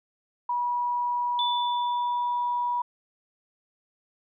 sine tone, 970 Hz, B5, 31 cents flat, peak -24 dBFS, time 0.49-2.82 s, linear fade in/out 5 ms
sine tone with exponential decay, 3488 Hz, A7, 16 cents flat, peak -25 dBFS, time 1.39-2.82 s, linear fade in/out 1 ms, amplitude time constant 310 ms
effects none

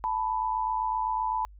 sine tone pair together, 880 / 987.8 Hz, A5 / B5, 0 / 0 cents, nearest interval major second, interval 200 cents, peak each -29 / -28 dBFS, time 0.04-1.45 s, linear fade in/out 0 ms, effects added 50 Hz sine -47 dBFS peak until 1.59 s

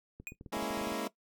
clicks, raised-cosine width 3 ms, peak -34 dBFS, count 11, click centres 0.2 / 0.321 / 0.411 / 0.462 / 0.569 / 0.626 / 0.707 / 0.775 / 0.814 / 0.872 / 0.921 s
square tone with exponential decay, 2472 Hz, D#7, 12 cents flat, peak -34 dBFS, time 0.27-0.35 s, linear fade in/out 0 ms, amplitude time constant 17 ms
15% pulse chord, A# half-diminished seventh, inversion third, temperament equal, 207.7 / 233.1 / 277.2 / 329.6 Hz, G#3 / A#3 / C#4 / E4, 0 / 0 / 0 / 0 cents, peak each -33 dBFS, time 0.52-1.08 s, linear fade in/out 10 ms
effects noise-tail reverb RT60 0.1 s tail -18 dB re dry

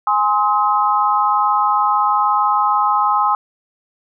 sine chord, Ab major, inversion none, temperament equal with one note detuned, 830.6 / 1046.5 / 1272.9 Hz, Ab5 / C6 / Eb6, 0 / 0 / +39 cents, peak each -17 dBFS, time 0.07-3.35 s, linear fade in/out 2 ms, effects none

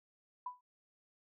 sine tone with exponential decay, 992 Hz, B5, 7 cents sharp, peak -35 dBFS, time 0.46-0.61 s, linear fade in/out 5 ms, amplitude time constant 32 ms, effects none

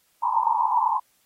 pink band-pass noise, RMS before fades -22 dBFS, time 0.22-1 s, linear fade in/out 20 ms, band 890 to 1000 Hz, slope 96 dB/octave, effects white hiss -65 dBFS RMS until 1.25 s + AAC 48 kbps

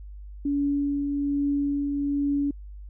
sine tone with tremolo, 284.3 Hz, C#4, 44 cents sharp, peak -21 dBFS, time 0.45-2.51 s, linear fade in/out 5 ms, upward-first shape triangle, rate 1.2 Hz, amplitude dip 35%, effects added 50 Hz sine -38 dBFS peak until 2.89 s

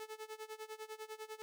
sawtooth tone with tremolo, 434.8 Hz, A4, 21 cents flat, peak -39 dBFS, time 0-1.42 s, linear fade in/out 0 ms, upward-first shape sine, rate 10 Hz, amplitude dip 90%, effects none

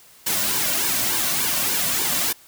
white noise with flanger, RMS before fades -22 dBFS, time 0.26-2.33 s, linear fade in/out 10 ms, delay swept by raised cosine 1.5 to 2.42 ms, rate 3.4 Hz, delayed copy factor -0.65, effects white hiss -50 dBFS RMS until 2.47 s

